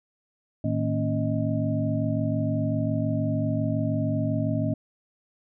sine tone cluster, 110.8 / 157.8 / 230.4 / 276.1 / 624 Hz, A2 / D#3 / A#3 / C#4 / D#5, +13 / +25 / -20 / -7 / +5 cents, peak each -27 / -30 / -30 / -29 / -32 dBFS, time 0.64-4.74 s, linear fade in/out 5 ms, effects none

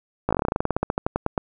slowing click train, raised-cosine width 1 ms, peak -7 dBFS, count 22, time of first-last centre 0.29-1.378 s, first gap 17 ms, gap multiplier 1.1, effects none

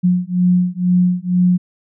sine beating tone pair, 178.7 / 180.8 Hz, F3 / F#3, +40 / -40 cents, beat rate 2.1 Hz, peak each -15 dBFS, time 0.03-1.58 s, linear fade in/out 20 ms, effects none

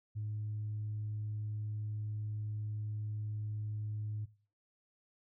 sine tone, 106.3 Hz, G#2, 41 cents sharp, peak -35 dBFS, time 0.15-4.26 s, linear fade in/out 20 ms, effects noise-tail reverb RT60 0.4 s tail -18 dB re dry + tanh soft clip ceiling -32 dBFS

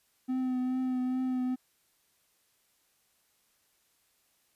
triangle tone with vibrato, 255.4 Hz, C4, 42 cents flat, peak -26 dBFS, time 0.28-1.56 s, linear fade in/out 20 ms, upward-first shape triangle, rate 2.4 Hz, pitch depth 24 cents each way, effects white hiss -71 dBFS RMS until 4.55 s + resampled to 32000 Hz

